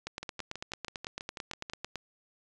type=two click trains; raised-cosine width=0.2 ms; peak=-22 / -19 dBFS; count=10 / 18; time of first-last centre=0.23-1.698 / 0.07-1.957 s; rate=6.13 / 9.01 Hz; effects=resampled to 22050 Hz